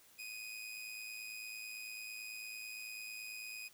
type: tone with amplitude modulation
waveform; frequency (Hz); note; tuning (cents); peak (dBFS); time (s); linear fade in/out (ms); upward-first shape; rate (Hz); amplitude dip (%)
sawtooth; 2494; D#7; +3; -39; 0.18-3.69; 20; sine; 109; 50
effects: white hiss -64 dBFS RMS until 3.73 s